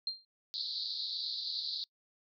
sine tone with exponential decay, 4184 Hz, C8, 1 cent flat, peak -29 dBFS, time 0.07-0.25 s, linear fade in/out 2 ms, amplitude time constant 39 ms
pink band-pass noise, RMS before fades -38 dBFS, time 0.54-1.84 s, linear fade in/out 0 ms, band 3800 to 4700 Hz, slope 96 dB/octave
effects noise-tail reverb RT60 0.1 s tail -26 dB re dry

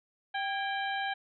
harmonic tone with a mistuned harmonic, 784 Hz, G5, in tune, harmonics 1 / 2 / 3 / 4 / 5, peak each -33 / -35 / -42 / -41 / -45 dBFS, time 0.34-1.14 s, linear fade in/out 10 ms, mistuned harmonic 2, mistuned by +73 cents, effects none

